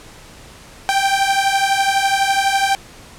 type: beating tone pair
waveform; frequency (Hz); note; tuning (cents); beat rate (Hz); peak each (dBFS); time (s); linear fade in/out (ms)
sawtooth; 780 / 792; G5 / G5; -9 / +18; 12; -13 / -14; 0.89-2.75; 0
effects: pink hiss -41 dBFS RMS until 3.18 s + low-pass 10000 Hz 12 dB/octave